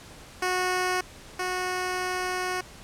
10% pulse tone pair in turn, 366 / 366 Hz, F#4 / F#4, -19 / -19 cents, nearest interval unison, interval 0 cents, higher neither, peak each -16 / -19 dBFS, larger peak first, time 0.42-1.01 / 1.39-2.61 s, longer second, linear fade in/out 5 ms, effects pink hiss -47 dBFS RMS until 2.83 s + low-pass 10000 Hz 12 dB/octave

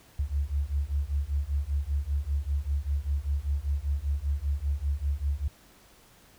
sine beating tone pair, 68.7 / 73.8 Hz, C#2 / D2, -15 / +9 cents, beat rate 5.1 Hz, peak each -29 dBFS, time 0.19-5.48 s, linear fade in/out 5 ms, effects pink hiss -57 dBFS RMS until 6.38 s

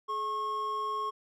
triangle tone pair together, 425.4 / 1087.5 Hz, G#4 / C#6, +42 / -33 cents, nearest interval octave + major third, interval 1625 cents, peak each -38 / -29 dBFS, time 0.08-1.11 s, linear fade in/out 20 ms, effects none

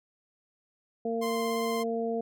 harmonic tone, 229.2 Hz, A#3, 29 cents flat, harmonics 1 / 2 / 3, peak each -33 / -30 / -35 dBFS, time 1.05-2.21 s, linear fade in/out 5 ms
sawtooth tone with vibrato, 1046.5 Hz, C6, in tune, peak -30 dBFS, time 1.21-1.84 s, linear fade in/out 20 ms, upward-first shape triangle, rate 17 Hz, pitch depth 20 cents each way
effects none

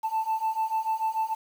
sine beating tone pair, 880 / 886.8 Hz, A5 / A5, 0 / +13 cents, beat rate 6.8 Hz, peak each -27 / -26 dBFS, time 0.03-1.35 s, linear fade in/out 20 ms, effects tanh soft clip ceiling -21 dBFS + 8-bit

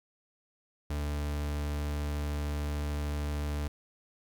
40% pulse tone, 73.42 Hz, D2, in tune, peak -30 dBFS, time 0.9-3.68 s, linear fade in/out 5 ms, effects 11-bit

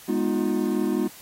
triangle chord, F half-diminished seventh, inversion first, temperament equal with one note detuned, 207.7 / 246.9 / 311.1 / 355.9 Hz, Ab3 / Cb4 / Eb4 / F4, 0 / 0 / 0 / +33 cents, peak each -25 dBFS, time 0.08-1.08 s, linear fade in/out 10 ms, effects white hiss -46 dBFS RMS until 1.21 s + AAC 48 kbps

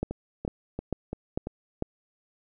two click trains, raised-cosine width 2 ms, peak -14 / -19 dBFS, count 5 / 5, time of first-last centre 0.03-1.824 / 0.11-1.471 s, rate 2.23 / 2.94 Hz, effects none

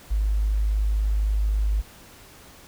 triangle tone with tanh clipping, 51.91 Hz, G#1, in tune, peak -19 dBFS, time 0.1-1.82 s, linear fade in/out 20 ms, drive 3 dB, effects pink hiss -48 dBFS RMS until 2.67 s

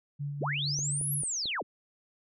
sine tone with tremolo, 143.5 Hz, D3, 40 cents flat, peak -31 dBFS, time 0.19-1.23 s, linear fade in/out 20 ms, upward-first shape sine, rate 4.5 Hz, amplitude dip 35%
sine linear two-way sweep, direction up then down, 61.5 to 11490 to 61.5 Hz, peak -30 dBFS, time 0.4-1.63 s, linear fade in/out 20 ms, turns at 1.13 s
click train, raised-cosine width 2 ms, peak -31 dBFS, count 4, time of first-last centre 0.79-1.457 s, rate 4.5 Hz
effects none

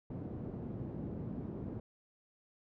pink band-pass noise, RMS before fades -42 dBFS, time 0.1-1.8 s, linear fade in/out 5 ms, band 110 to 310 Hz, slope 12 dB/octave, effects none

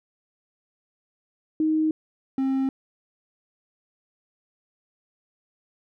sine / triangle tone pair in turn, 312.9 / 266.9 Hz, D#4 / C4, +10 / +35 cents, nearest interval minor third, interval 275 cents, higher first, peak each -19 dBFS, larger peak neither, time 1.6-1.91 / 2.38-2.69 s, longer neither, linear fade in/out 2 ms, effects none

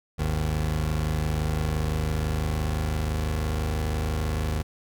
25% pulse tone pair together, 51.79 / 77.6 Hz, G#1 / D#2, -4 / -4 cents, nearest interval perfect fifth, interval 700 cents, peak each -26 / -22 dBFS, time 0.18-4.63 s, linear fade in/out 20 ms, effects none

